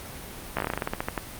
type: slowing click train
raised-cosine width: 0.5 ms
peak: -11 dBFS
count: 15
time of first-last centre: 0.57-1.178 s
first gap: 15 ms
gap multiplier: 1.15
effects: pink hiss -40 dBFS RMS until 1.39 s + Opus 32 kbps